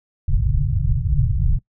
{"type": "low-pass noise", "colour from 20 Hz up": "pink", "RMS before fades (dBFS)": -18, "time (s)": [0.28, 1.59], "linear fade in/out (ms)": 5, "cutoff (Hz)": 150, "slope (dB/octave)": 96, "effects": ["noise-tail reverb RT60 0.1 s tail -20 dB re dry"]}